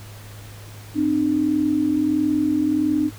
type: tone pair together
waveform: sine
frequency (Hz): 261.8 / 303.3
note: C4 / D#4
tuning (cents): +1 / -44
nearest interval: minor third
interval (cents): 255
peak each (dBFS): -23 / -18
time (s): 0.94-3.11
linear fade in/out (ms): 50
effects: added 104 Hz sine -38 dBFS peak until 3.18 s + pink hiss -44 dBFS RMS until 3.18 s